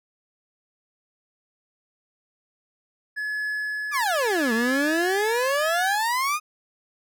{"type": "tone with tremolo", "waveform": "triangle", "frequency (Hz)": 1704, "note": "G#6", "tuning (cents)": 44, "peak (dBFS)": -23, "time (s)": [3.16, 5.96], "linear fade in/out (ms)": 20, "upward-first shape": "triangle", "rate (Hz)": 0.79, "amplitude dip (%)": 40}
{"type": "exponential two-way sweep", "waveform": "30% pulse", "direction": "down then up", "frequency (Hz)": [1258, 220, 1258], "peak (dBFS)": -19, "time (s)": [3.91, 6.4], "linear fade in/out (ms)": 50, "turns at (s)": 4.53}
{"effects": []}